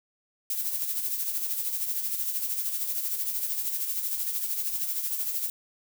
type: noise with tremolo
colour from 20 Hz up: violet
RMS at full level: -28 dBFS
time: 0.5-5.5 s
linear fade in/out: 2 ms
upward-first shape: sine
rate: 13 Hz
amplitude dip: 50%
effects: none